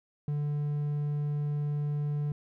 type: tone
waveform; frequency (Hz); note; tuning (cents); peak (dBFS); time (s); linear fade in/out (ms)
triangle; 146.9; D3; +1; -26; 0.28-2.32; 2
effects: none